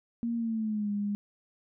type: tone with pitch glide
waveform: sine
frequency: 233.5 to 204.5 Hz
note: A#3 to G#3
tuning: +3 to -26 cents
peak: -28 dBFS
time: 0.23-1.15 s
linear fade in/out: 0 ms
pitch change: -229 cents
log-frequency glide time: 0.36-0.91 s
effects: none